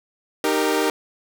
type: chord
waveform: sawtooth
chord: Eb major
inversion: none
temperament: equal with one note detuned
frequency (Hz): 307.4 / 392 / 466.2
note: Eb4 / G4 / Bb4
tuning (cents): -21 / 0 / 0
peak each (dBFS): -19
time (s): 0.44-0.9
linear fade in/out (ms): 2
effects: none